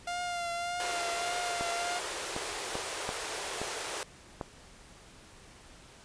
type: tone with vibrato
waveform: sawtooth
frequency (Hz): 698.5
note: F5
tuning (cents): 0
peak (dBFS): -29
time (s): 0.07-1.99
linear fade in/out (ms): 5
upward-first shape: triangle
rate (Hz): 1.7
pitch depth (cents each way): 33
type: high-pass noise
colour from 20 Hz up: pink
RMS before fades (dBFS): -37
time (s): 0.8-4.03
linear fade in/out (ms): 0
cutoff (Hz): 350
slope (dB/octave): 48
type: clicks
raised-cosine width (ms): 1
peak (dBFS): -20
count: 6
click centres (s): 1.61 / 2.364 / 2.754 / 3.091 / 3.616 / 4.412
effects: pink hiss -54 dBFS RMS until 6.04 s + resampled to 22050 Hz